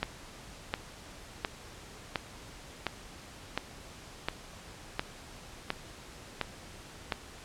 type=click train; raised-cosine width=0.3 ms; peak=-13 dBFS; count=11; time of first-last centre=0.03-7.122 s; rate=1.41 Hz; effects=pink hiss -49 dBFS RMS until 7.44 s + low-pass 9000 Hz 12 dB/octave